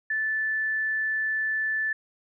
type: tone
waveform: sine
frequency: 1752 Hz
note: A6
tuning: 8 cents flat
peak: -24 dBFS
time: 0.1-1.93 s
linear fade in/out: 5 ms
effects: none